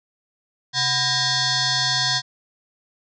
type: tone with frequency modulation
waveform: sine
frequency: 132.5 Hz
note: C3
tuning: 22 cents sharp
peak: -18 dBFS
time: 0.73-2.22 s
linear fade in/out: 50 ms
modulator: 869 Hz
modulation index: 6.3
effects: none